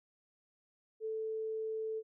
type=tone; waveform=sine; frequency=440 Hz; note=A4; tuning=in tune; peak=-35 dBFS; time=1-2.03 s; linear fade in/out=50 ms; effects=none